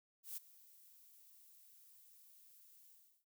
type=noise with ADSR envelope; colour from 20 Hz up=violet; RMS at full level=-44 dBFS; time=0.23-3.25 s; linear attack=140 ms; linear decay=14 ms; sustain=-20 dB; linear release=350 ms; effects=none